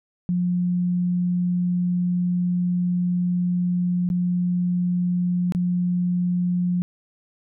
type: tone with dropouts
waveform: sine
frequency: 177.9 Hz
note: F3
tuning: 32 cents sharp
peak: -19 dBFS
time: 0.29-6.82 s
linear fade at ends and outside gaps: 0 ms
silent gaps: 4.09-4.101 / 5.522-5.549 s
effects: none